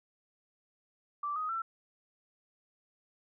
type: tone with pitch steps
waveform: sine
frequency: 1168 / 1251.8 / 1341.7 Hz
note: D6 / D#6 / E6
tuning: -10 / +10 / +30 cents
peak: -32 dBFS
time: 1.23-1.62 s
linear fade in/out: 5 ms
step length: 130 ms
effects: none